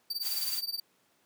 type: tone with tremolo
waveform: 45% pulse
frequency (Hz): 4629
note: D8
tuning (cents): -26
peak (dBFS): -28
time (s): 0.1-0.8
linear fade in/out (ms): 5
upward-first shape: triangle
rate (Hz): 19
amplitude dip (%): 100
type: noise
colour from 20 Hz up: blue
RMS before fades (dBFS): -35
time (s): 0.21-0.62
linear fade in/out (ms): 50
effects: pink hiss -69 dBFS RMS until 1.25 s + high-pass 200 Hz 12 dB/octave